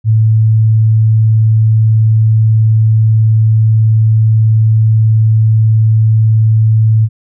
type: tone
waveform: sine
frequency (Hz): 110.2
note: A2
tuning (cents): +3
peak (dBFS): -5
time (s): 0.04-7.09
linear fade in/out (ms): 50
effects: none